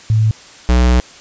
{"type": "tone pair in turn", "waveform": ["sine", "square"], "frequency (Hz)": [109.5, 61.45], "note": ["A2", "B1"], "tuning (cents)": [-8, -8], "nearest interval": "minor seventh", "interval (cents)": 1000, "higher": "first", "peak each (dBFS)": -9, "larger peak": "neither", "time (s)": [[0.1, 0.31], [0.69, 1]], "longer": "second", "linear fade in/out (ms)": 0, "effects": ["white hiss -39 dBFS RMS until 1.2 s", "resampled to 16000 Hz"]}